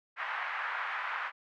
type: band-pass noise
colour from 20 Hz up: white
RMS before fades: -36 dBFS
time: 0.16-1.32 s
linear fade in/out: 50 ms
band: 890 to 1900 Hz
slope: 24 dB/octave
effects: none